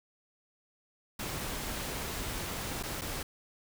pink noise with dropouts, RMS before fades -37 dBFS, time 1.19-3.23 s, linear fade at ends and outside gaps 5 ms, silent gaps 2.828-2.834 / 3.012-3.017 s, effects none

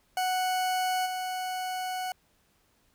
40% pulse tone with level steps, 740 Hz, F#5, in tune, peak -25 / -30 dBFS, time 0.17-2.12 s, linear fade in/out 2 ms, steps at 1.05 s, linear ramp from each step 20 ms, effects pink hiss -68 dBFS RMS until 2.94 s

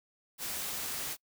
white noise, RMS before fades -37 dBFS, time 0.38-1.17 s, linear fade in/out 50 ms, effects noise-tail reverb RT60 0.1 s tail -26 dB re dry

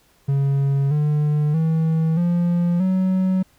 triangle tone with pitch steps, 138.59 / 149.4 / 161.05 / 173.61 / 187.14 Hz, C#3 / D3 / E3 / F3 / F#3, 0 / +30 / -40 / -10 / +20 cents, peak -14 dBFS, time 0.28-3.43 s, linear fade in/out 10 ms, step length 630 ms, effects pink hiss -58 dBFS RMS until 3.58 s

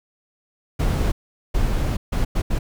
brown noise bursts at uneven times, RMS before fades -20 dBFS, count 5, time 0.79-1.12 / 1.54-1.97 / 2.12-2.25 / 2.35-2.42 / 2.5-2.59 s, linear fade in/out 10 ms, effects none

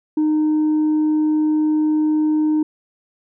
sine tone, 307.3 Hz, D#4, 21 cents flat, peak -12 dBFS, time 0.17-2.63 s, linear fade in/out 5 ms, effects tanh soft clip ceiling -13 dBFS

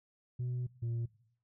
sine tone pair in turn, 124.1 / 116.92 Hz, B2 / A#2, +9 / +6 cents, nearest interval minor second, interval 103 cents, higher first, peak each -31 / -30 dBFS, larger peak second, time 0.39-0.67 / 0.82-1.06 s, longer first, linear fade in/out 10 ms, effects noise-tail reverb RT60 0.6 s tail -20 dB re dry + tanh soft clip ceiling -32 dBFS

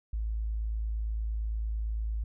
sine tone, 54.4 Hz, A1, 19 cents flat, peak -29 dBFS, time 0.13-2.24 s, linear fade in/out 5 ms, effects none

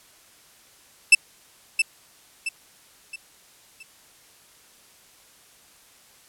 40% pulse tone with echo, 2651 Hz, E7, 9 cents sharp, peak -7 dBFS, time 1.12-1.15 s, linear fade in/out 5 ms, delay 670 ms, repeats 4, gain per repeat -8 dB, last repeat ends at 3.83 s, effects white hiss -54 dBFS RMS until 6.28 s + low-pass 12000 Hz 12 dB/octave

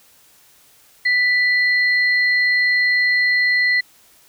sine tone pair together, 1979 / 4200 Hz, B6 / C8, +3 / +6 cents, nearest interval octave + minor second, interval 1303 cents, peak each -14 / -24 dBFS, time 1.05-3.81 s, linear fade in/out 10 ms, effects white hiss -52 dBFS RMS until 4.28 s

